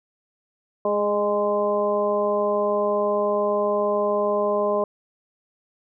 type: harmonic tone with a mistuned harmonic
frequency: 207.1 Hz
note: G#3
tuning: 5 cents flat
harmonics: 1 / 2 / 3 / 4 / 5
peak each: -31 / -24 / -22 / -33 / -27 dBFS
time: 0.85-4.84 s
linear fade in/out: 2 ms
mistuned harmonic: 3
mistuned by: -18 cents
effects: none